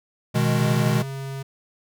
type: chord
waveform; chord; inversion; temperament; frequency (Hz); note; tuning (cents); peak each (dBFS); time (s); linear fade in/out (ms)
square; G# minor; first; equal; 123.47 / 155.56 / 207.7; B2 / D#3 / G#3; 0 / 0 / 0; -22 / -24 / -25; 0.34-1.03; 20
type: tone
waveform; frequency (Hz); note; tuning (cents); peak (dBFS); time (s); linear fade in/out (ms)
square; 135.8; C#3; -35; -30; 0.58-1.43; 10
effects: none